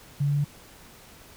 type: tone with pitch steps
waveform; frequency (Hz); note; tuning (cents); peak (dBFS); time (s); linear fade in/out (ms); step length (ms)
sine; 142.6 / 143.76 / 144.93; C#3 / D3 / D3; +49 / -37 / -23; -21; 0.2-0.446; 10; 82
effects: pink hiss -50 dBFS RMS until 1.36 s